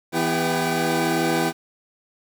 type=tone cluster; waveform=25% pulse; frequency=164.8 / 248.4 / 330.4 / 403.1 / 768 Hz; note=E3 / B3 / E4 / G4 / G5; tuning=0 / +10 / +4 / +48 / -36 cents; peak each=-23 dBFS; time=0.12-1.53 s; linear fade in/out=50 ms; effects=8-bit